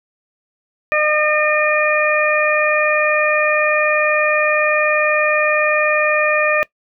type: harmonic tone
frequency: 607 Hz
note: D#5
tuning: 43 cents flat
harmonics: 1 / 2 / 3 / 4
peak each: -17 / -21 / -19 / -18 dBFS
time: 0.92-6.63 s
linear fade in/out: 0 ms
effects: noise-tail reverb RT60 0.1 s tail -20 dB re dry